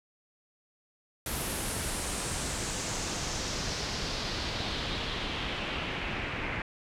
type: noise with low-pass filter sweep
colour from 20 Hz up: pink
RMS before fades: -34 dBFS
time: 1.26-6.62 s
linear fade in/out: 2 ms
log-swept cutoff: 12000 to 2200 Hz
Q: 2.4
effects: none